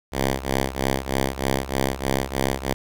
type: ring-modulated tone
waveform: 5% pulse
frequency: 66.8 Hz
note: C2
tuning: 36 cents sharp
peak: -8 dBFS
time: 0.12-2.74 s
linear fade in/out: 5 ms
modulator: 68.4 Hz
effects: none